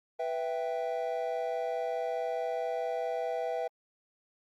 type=chord; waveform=triangle; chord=E minor; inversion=second; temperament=equal; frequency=493.9 / 659.3 / 784 Hz; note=B4 / E5 / G5; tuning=0 / 0 / 0 cents; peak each=-33 / -32 / -35 dBFS; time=0.19-3.68 s; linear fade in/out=10 ms; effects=Opus 48 kbps